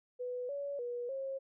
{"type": "tone with pitch steps", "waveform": "sine", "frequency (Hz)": [495.8, 566, 483.8, 539], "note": ["B4", "C#5", "B4", "C#5"], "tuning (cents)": [7, 36, -36, -49], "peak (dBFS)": -36, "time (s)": [0.19, 1.39], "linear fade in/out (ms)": 20, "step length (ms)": 300, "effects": []}